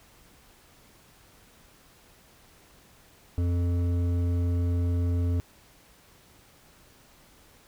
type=tone with hard clipping; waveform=sine; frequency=87.31 Hz; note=F2; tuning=in tune; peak=-25 dBFS; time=3.38-5.4 s; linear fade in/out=0 ms; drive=10 dB; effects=pink hiss -57 dBFS RMS until 7.67 s